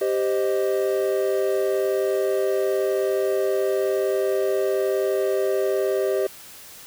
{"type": "chord", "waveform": "triangle", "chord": "C minor", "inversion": "second", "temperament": "equal", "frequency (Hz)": [392, 523.3, 622.3], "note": ["G4", "C5", "Eb5"], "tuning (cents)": [0, 0, 0], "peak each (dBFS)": [-20, -24, -24], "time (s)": [0.01, 6.27], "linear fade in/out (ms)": 5, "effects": ["white hiss -43 dBFS RMS until 6.86 s"]}